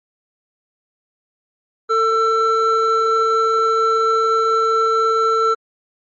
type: tone pair together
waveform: triangle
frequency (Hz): 447.9 / 1339.4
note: A4 / E6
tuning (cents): +31 / +27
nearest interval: octave + perfect fifth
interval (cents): 1896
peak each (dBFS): -16 / -13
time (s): 1.89-5.55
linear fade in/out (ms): 20
effects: MP3 32 kbps